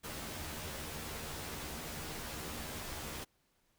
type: noise with comb filter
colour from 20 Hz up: pink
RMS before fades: -43 dBFS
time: 0.03-3.25 s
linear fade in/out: 20 ms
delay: 13 ms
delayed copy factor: +0.65
effects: pink hiss -75 dBFS RMS until 3.78 s